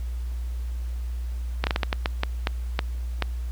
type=slowing click train; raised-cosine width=0.3 ms; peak=-7 dBFS; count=11; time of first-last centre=1.64-3.223 s; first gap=29 ms; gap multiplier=1.35; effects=added 60 Hz sine -27 dBFS peak until 3.51 s + pink hiss -52 dBFS RMS until 3.51 s